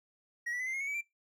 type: tone with pitch steps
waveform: triangle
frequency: 1900 / 1959.1 / 2020 / 2083 / 2148 / 2214 / 2283 / 2354 Hz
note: A#6 / B6 / B6 / C7 / C7 / C#7 / D7 / D7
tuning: +33 / -14 / +39 / -8 / +45 / -3 / -50 / +3 cents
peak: -32 dBFS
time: 0.46-1.012 s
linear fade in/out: 10 ms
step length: 69 ms
effects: noise-tail reverb RT60 0.2 s tail -21 dB re dry